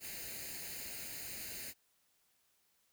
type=noise with comb filter; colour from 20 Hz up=white; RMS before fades=-45 dBFS; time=0-1.74 s; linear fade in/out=50 ms; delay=0.44 ms; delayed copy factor=+0.7; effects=white hiss -75 dBFS RMS until 2.92 s